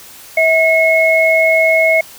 sine tone pair together, 647 / 2176 Hz, E5 / C#7, -32 / -33 cents, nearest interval octave + major sixth, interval 2099 cents, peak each -11 dBFS, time 0.37-2.01 s, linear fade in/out 5 ms, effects white hiss -37 dBFS RMS until 2.18 s

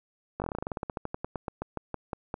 slowing click train, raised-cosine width 1 ms, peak -18 dBFS, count 25, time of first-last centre 0.4-2.341 s, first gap 19 ms, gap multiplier 1.11, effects none

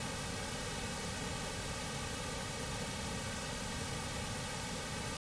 pink noise with comb filter, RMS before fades -40 dBFS, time 0-5.17 s, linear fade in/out 2 ms, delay 2.9 ms, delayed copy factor -0.75, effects resampled to 22050 Hz

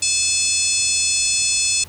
harmonic tone with a mistuned harmonic, 865 Hz, A5, 30 cents flat, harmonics 3 / 4 / 5 / 6 / 7 / 8 / 9 / 10, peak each -25 / -29 / -26 / -25 / -27 / -23 / -24 / -23 dBFS, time 0.02-1.84 s, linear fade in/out 5 ms, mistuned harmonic 5, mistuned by -18 cents, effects added 86 Hz sine -44 dBFS peak until 1.88 s + pink hiss -44 dBFS RMS until 1.88 s

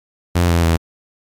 sawtooth tone with pitch steps, 87.31 / 84.97 / 82.7 Hz, F2 / F2 / E2, 0 / -47 / +6 cents, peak -8 dBFS, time 0.35-0.77 s, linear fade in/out 10 ms, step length 140 ms, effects MP3 96 kbps

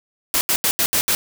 white noise bursts at uneven times, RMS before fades -18 dBFS, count 6, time 0.34-0.41 / 0.49-0.56 / 0.64-0.71 / 0.79-0.86 / 0.93-1.01 / 1.08-1.15 s, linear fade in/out 0 ms, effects none

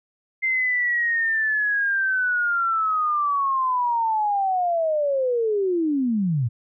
sine linear sweep, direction down, 2090 to 107.8 Hz, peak -19 dBFS, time 0.42-6.49 s, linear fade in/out 20 ms, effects none

